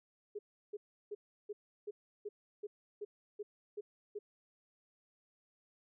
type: tone bursts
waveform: sine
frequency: 414.4 Hz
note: G#4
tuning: 4 cents flat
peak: -39 dBFS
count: 11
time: 0.35-4.19 s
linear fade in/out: 10 ms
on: 40 ms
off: 340 ms
effects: none